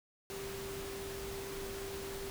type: tone in noise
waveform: sine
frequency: 392 Hz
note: G4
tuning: in tune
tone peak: -42 dBFS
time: 0.3-2.3 s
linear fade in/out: 0 ms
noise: pink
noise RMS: -45 dBFS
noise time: 0.3-2.3 s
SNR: 0 dB
effects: none